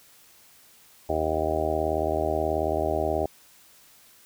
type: harmonic tone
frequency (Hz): 78.5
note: D#2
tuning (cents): +16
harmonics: 1 / 2 / 3 / 4 / 5 / 6 / 7 / 8 / 9 / 10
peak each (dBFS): -32 / -40 / -40 / -33 / -30 / -37 / -34 / -28 / -32 / -33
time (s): 1.09-3.26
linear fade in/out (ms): 5
effects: white hiss -55 dBFS RMS until 4.25 s